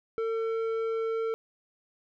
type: tone with low-pass filter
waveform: square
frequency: 450.3 Hz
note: A4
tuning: 40 cents sharp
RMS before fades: -30 dBFS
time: 0.18-1.34 s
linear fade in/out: 0 ms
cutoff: 1400 Hz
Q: 0.74
effects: none